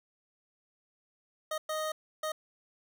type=tone bursts at uneven times; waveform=25% pulse; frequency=622.3 Hz; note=D#5; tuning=in tune; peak=-28 dBFS; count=3; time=1.51-1.58 / 1.69-1.92 / 2.23-2.32 s; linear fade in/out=5 ms; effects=none